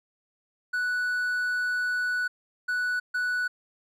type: tone bursts at uneven times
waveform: triangle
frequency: 1480 Hz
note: F#6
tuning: in tune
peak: -23 dBFS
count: 3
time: 0.73-2.28 / 2.68-3 / 3.14-3.48 s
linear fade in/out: 10 ms
effects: none